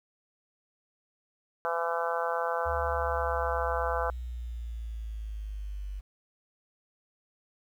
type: harmonic tone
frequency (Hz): 168.3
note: E3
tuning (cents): +36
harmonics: 3 / 4 / 5 / 6 / 7 / 8 / 9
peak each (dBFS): -33 / -34 / -35 / -36 / -36 / -37 / -38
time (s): 1.65-4.1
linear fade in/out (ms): 0
type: exponential sweep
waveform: sine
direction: down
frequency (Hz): 75 to 48.24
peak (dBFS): -34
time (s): 2.65-6.01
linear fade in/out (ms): 20
effects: 10-bit